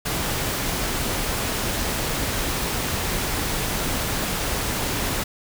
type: noise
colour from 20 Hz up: pink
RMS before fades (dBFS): -25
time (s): 0.05-5.24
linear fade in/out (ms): 10
effects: none